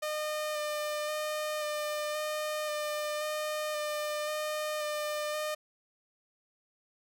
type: tone with vibrato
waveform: sawtooth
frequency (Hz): 605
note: D#5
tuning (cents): -49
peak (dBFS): -28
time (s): 0.02-5.55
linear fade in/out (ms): 10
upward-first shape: square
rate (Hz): 0.94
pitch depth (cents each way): 12
effects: none